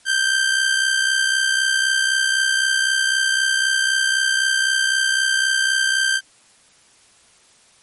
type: tone with amplitude modulation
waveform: sawtooth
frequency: 1568 Hz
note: G6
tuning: in tune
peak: -10 dBFS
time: 0.05-6.21 s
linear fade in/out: 50 ms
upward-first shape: sine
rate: 63.9 Hz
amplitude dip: 55%
effects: white hiss -53 dBFS RMS until 7.82 s + MP3 48 kbps